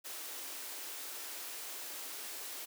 white high-pass noise, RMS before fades -44 dBFS, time 0.04-2.66 s, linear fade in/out 20 ms, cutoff 260 Hz, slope 96 dB/octave, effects none

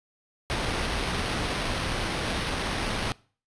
pink noise with sample-and-hold, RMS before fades -29 dBFS, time 0.5-3.12 s, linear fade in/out 0 ms, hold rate 7350 Hz, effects noise-tail reverb RT60 0.4 s tail -22 dB re dry + resampled to 22050 Hz

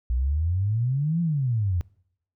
sine exponential two-way sweep, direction up then down, 58.27 to 174.4 to 83.4 Hz, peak -21 dBFS, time 0.1-1.81 s, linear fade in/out 0 ms, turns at 1.21 s, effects noise-tail reverb RT60 0.7 s tail -24 dB re dry

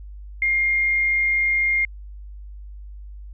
sine tone, 2122 Hz, C7, 24 cents sharp, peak -17 dBFS, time 0.42-1.85 s, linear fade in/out 2 ms, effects added 50 Hz sine -35 dBFS peak until 3.33 s

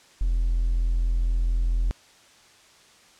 triangle tone with hard clipping, 42.18 Hz, E1, 41 cents sharp, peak -20 dBFS, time 0.21-1.91 s, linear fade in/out 0 ms, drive 3 dB, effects white hiss -54 dBFS RMS until 3.19 s + low-pass 7000 Hz 12 dB/octave

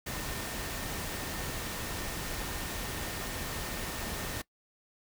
sine tone in noise, 1820 Hz, A#6, 42 cents flat, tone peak -48 dBFS, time 0.06-4.42 s, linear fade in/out 10 ms, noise pink, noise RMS -37 dBFS, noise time 0.06-4.42 s, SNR -14 dB, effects noise-tail reverb RT60 0.1 s tail -21 dB re dry

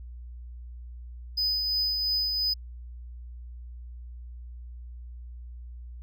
triangle tone with tremolo, 5000 Hz, D#8, 8 cents sharp, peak -22 dBFS, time 1.37-2.54 s, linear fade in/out 10 ms, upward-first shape triangle, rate 2.9 Hz, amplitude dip 35%, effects added 60 Hz sine -39 dBFS peak until 6.02 s

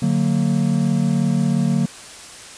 triangle chord, D augmented, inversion none, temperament just, 146.83 / 183.54 / 229.4 Hz, D3 / F#3 / A#3, 0 / -14 / -28 cents, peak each -18 dBFS, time 0.02-1.86 s, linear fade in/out 5 ms, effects white hiss -38 dBFS RMS until 2.57 s + resampled to 22050 Hz

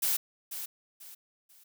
blue noise with echo, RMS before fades -28 dBFS, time 0.02-0.17 s, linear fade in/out 10 ms, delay 490 ms, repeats 3, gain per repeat -10 dB, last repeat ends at 1.64 s, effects none

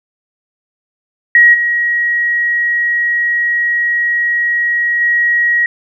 sine tone with level steps, 1900 Hz, A#6, 33 cents sharp, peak -3 / -11 / -9 dBFS, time 1.35-5.66 s, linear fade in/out 2 ms, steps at 1.53 / 5 s, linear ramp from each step 20 ms, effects none

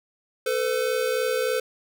square tone pair together, 442.7 / 506 Hz, A4 / B4, +11 / +42 cents, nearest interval major second, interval 231 cents, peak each -27 / -25 dBFS, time 0.46-1.6 s, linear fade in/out 5 ms, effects none

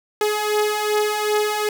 sawtooth beating tone pair, 420 / 422.6 Hz, G#4 / G#4, +19 / +30 cents, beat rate 2.6 Hz, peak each -20 / -16 dBFS, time 0.21-1.69 s, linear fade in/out 2 ms, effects 8-bit

